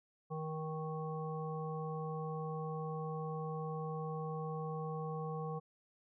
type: harmonic tone with a mistuned harmonic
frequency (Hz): 157.5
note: D#3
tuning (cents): +21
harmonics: 1 / 3 / 5 / 7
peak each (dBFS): -40 / -43 / -47 / -47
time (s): 0.3-5.6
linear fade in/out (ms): 20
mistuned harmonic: 5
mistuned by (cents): -16
effects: none